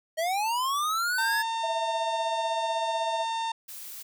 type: linear sweep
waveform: square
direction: up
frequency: 624 to 1736 Hz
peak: -26 dBFS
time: 0.17-1.43 s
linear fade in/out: 20 ms
type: harmonic tone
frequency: 908 Hz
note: A#5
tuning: 46 cents flat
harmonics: 1 / 2 / 3 / 4 / 5 / 6 / 7 / 8 / 9 / 10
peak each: -28 / -43 / -43 / -38 / -48 / -50 / -51 / -54 / -55 / -55 dBFS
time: 1.18-3.52 s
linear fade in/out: 5 ms
type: tone with tremolo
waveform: sine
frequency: 659.3 Hz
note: E5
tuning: in tune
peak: -26 dBFS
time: 1.63-3.25 s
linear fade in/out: 10 ms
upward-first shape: triangle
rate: 16 Hz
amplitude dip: 85%
type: noise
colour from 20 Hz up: blue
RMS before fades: -41 dBFS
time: 3.68-4.03 s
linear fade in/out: 10 ms
effects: none